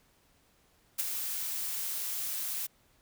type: noise with ADSR envelope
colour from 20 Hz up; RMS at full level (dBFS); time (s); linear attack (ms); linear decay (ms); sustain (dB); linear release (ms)
blue; -28; 0.98-2.67; 19; 15; -7; 11
effects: pink hiss -67 dBFS RMS until 3.01 s